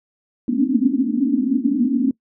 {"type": "band-pass noise", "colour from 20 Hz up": "pink", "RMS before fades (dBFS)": -18, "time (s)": [0.48, 2.11], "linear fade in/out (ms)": 2, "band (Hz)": [230, 290], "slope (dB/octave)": 96, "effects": ["noise-tail reverb RT60 0.1 s tail -21 dB re dry"]}